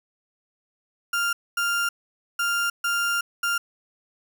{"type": "tone bursts at uneven times", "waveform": "35% pulse", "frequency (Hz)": 1396.9, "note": "F6", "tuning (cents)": 0, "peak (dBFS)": -20, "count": 5, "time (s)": [[1.13, 1.33], [1.57, 1.89], [2.39, 2.7], [2.84, 3.21], [3.43, 3.58]], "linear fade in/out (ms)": 5, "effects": []}